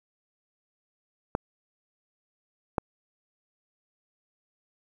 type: clicks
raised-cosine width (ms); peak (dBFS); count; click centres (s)
1; -11 / -10; 2; 1.351 / 2.782
effects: 8-bit